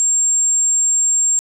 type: tone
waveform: sine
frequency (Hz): 7450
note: A#8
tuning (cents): -2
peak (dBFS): -11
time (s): 0-1.39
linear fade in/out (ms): 0
effects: tanh soft clip ceiling -10 dBFS + 8-bit